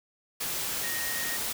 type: tone in noise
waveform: sine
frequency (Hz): 1864.7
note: A#6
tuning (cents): 0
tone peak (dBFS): -35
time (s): 0.83-1.37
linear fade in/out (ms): 10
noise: white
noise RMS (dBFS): -32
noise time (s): 0.4-1.53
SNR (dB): -6
effects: none